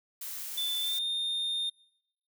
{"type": "noise", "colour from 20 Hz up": "blue", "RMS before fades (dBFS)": -39, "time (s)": [0.21, 0.99], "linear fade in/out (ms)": 5}
{"type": "tone with pitch glide", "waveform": "triangle", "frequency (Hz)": [3520, 3644], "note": ["A7", "A#7"], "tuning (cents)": [0, -40], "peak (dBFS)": -28, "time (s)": [0.57, 1.7], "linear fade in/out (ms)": 10, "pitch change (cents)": 60, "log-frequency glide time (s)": [0.8, 1.03]}
{"effects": ["noise-tail reverb RT60 0.9 s tail -25 dB re dry"]}